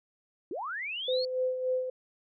sine linear sweep, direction up, 293.5 to 4460 Hz, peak -33 dBFS, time 0.51-1.25 s, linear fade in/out 2 ms
sine tone with tremolo, 511 Hz, C5, 41 cents flat, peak -25 dBFS, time 1.08-1.9 s, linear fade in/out 5 ms, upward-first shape sine, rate 3.5 Hz, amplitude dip 55%
effects none

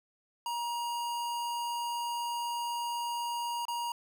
square tone with dropouts, 948 Hz, A#5, 29 cents sharp, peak -33 dBFS, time 0.46-3.92 s, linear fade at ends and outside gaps 2 ms, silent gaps 3.653-3.682 s, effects none

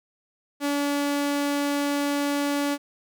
sawtooth tone, 286.2 Hz, D4, 45 cents flat, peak -19 dBFS, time 0.6-2.78 s, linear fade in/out 50 ms, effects none

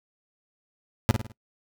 30% pulse tone with echo, 110 Hz, A2, in tune, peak -13 dBFS, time 1.09-1.11 s, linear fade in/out 0 ms, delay 52 ms, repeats 4, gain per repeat -7 dB, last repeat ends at 1.318 s, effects noise-tail reverb RT60 0.1 s tail -22 dB re dry

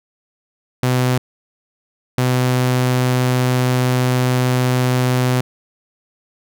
sawtooth tone bursts at uneven times, 126.4 Hz, B2, 41 cents sharp, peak -10 dBFS, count 2, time 0.83-1.18 / 2.18-5.41 s, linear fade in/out 2 ms, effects none

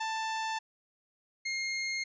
sawtooth tone pair in turn, 885 / 2134 Hz, A5 / C7, +10 / +34 cents, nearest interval octave + minor third, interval 1524 cents, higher second, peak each -28 dBFS, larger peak neither, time 0-0.59 / 1.45-2.04 s, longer neither, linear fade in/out 10 ms, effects resampled to 16000 Hz

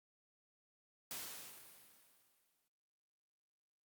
white noise with exponential decay, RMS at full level -44 dBFS, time 1.11-2.68 s, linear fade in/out 0 ms, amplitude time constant 340 ms, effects high-pass 100 Hz 12 dB/octave + Opus 48 kbps

